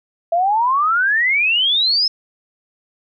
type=exponential sweep; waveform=sine; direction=up; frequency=659.3 to 5274 Hz; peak=-13 dBFS; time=0.32-2.08 s; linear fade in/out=5 ms; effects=none